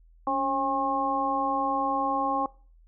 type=harmonic tone with a mistuned harmonic; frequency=270 Hz; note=C#4; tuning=45 cents flat; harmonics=1 / 2 / 3 / 4; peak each=-32 / -32 / -27 / -28 dBFS; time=0.27-2.46 s; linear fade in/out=2 ms; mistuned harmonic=1; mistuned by=+59 cents; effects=noise-tail reverb RT60 0.4 s tail -22 dB re dry + added 41 Hz sine -53 dBFS peak until 2.87 s